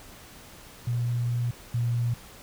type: tone pair in turn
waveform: sine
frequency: 120.4 / 119.09 Hz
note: B2 / A#2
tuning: -44 / +37 cents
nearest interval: unison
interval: 19 cents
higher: first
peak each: -24 / -23 dBFS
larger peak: second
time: 0.87-1.51 / 1.74-2.14 s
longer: first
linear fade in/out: 5 ms
effects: pink hiss -48 dBFS RMS until 2.42 s